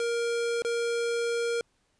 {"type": "tone with dropouts", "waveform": "square", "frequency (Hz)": 469.1, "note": "A#4", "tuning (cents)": 11, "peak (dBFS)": -27, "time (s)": [0, 1.61], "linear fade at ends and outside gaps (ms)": 1, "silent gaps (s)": [0.621, 0.648], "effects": ["pink hiss -71 dBFS RMS until 1.99 s", "resampled to 22050 Hz"]}